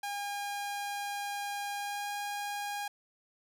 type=tone with pitch glide; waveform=sawtooth; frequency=811 to 816.6 Hz; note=G#5 to G#5; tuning=-41 to -29 cents; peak=-31 dBFS; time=0.03-2.88 s; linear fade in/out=5 ms; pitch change=+12 cents; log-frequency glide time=1.76-2.09 s; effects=none